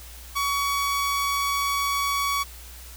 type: tone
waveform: sawtooth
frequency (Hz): 1127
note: C#6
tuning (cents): +28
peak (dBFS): -19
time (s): 0.35-2.44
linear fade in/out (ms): 20
effects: added 60 Hz sine -42 dBFS peak until 2.96 s + white hiss -45 dBFS RMS until 2.96 s